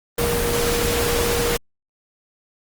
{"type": "tone in noise", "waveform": "sine", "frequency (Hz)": 473.7, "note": "A#4", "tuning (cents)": 28, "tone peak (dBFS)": -22, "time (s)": [0.18, 1.57], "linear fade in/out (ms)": 5, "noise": "pink", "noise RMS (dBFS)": -22, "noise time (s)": [0.18, 1.57], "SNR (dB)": -3, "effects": ["Opus 24 kbps"]}